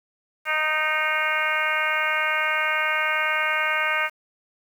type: harmonic tone with a mistuned harmonic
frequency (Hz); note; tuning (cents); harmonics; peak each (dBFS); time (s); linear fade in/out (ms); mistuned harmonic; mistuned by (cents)
309.8; D#4; -7; 2 / 3 / 4 / 5 / 6 / 7 / 8 / 9; -32 / -32 / -28 / -26 / -31 / -26 / -31 / -32; 0.45-4.1; 50; 8; -41
effects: 8-bit